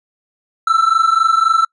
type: tone pair together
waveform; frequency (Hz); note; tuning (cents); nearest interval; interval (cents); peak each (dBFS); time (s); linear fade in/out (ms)
triangle; 1318.5 / 1342.3; E6 / E6; 0 / +31; unison; 31; -11 / -12; 0.67-1.65; 5
effects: noise-tail reverb RT60 0.1 s tail -26 dB re dry + resampled to 24000 Hz

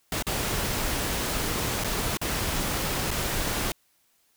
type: noise with dropouts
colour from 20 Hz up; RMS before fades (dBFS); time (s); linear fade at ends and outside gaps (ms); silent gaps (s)
pink; -28; 0.12-3.72; 2; 0.225-0.267 / 1.838-1.844 / 2.172-2.214 / 3.107-3.112
effects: white hiss -67 dBFS RMS until 4.36 s

